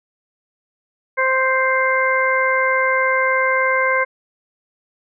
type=harmonic tone; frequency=523.3 Hz; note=C5; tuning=in tune; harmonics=1 / 2 / 3 / 4; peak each=-20 / -20 / -20 / -20 dBFS; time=1.17-4.05 s; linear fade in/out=20 ms; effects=none